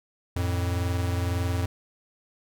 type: tone pair together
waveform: square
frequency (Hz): 88.16 / 110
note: F2 / A2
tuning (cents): +17 / 0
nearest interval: major third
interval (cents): 383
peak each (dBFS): -26 / -32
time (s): 0.36-1.66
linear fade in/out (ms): 5
effects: none